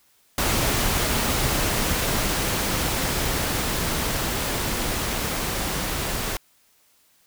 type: noise with level ramp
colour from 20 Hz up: pink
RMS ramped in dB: -22 to -27 dBFS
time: 0.38-6.37 s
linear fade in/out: 2 ms
effects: white hiss -61 dBFS RMS until 7.26 s